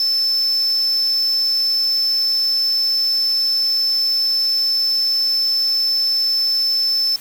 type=tone; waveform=sine; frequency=5274 Hz; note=E8; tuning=in tune; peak=-13 dBFS; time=0-7.16 s; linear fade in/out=2 ms; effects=tanh soft clip ceiling -13 dBFS + white hiss -38 dBFS RMS until 7.2 s